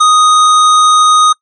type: tone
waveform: square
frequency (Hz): 1244.5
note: D#6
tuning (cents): 0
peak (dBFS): -5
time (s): 0-1.33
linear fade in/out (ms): 10
effects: noise-tail reverb RT60 0.1 s tail -26 dB re dry + MP3 48 kbps